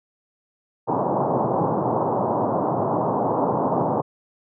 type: band-pass noise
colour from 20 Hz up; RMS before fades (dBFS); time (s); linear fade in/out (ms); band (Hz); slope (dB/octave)
white; -22; 0.87-4.02; 20; 110 to 1000; 48
effects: none